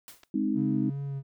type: noise with exponential decay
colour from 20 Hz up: white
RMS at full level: -43 dBFS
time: 0.08-0.3 s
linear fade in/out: 0 ms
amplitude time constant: 47 ms
type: clicks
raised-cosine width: 0.2 ms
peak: -34 dBFS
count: 2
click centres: 0.233 / 0.236 s
type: chord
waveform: sine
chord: Ab major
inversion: none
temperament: equal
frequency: 207.7 / 261.6 / 311.1 Hz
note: Ab3 / C4 / Eb4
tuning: 0 / 0 / 0 cents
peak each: -29 dBFS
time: 0.34-0.9 s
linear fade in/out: 5 ms
type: tone with vibrato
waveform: triangle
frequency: 138.59 Hz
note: C#3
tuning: in tune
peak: -29 dBFS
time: 0.54-1.23 s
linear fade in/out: 50 ms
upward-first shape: sine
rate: 2.6 Hz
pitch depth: 22 cents each way
effects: none